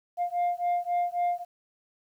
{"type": "beating tone pair", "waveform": "sine", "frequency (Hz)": [702, 705.7], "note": ["F5", "F5"], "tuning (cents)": [9, 18], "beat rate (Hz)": 3.7, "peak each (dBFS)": -26, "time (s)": [0.17, 1.45], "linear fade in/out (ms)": 50, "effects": ["tanh soft clip ceiling -22 dBFS", "10-bit"]}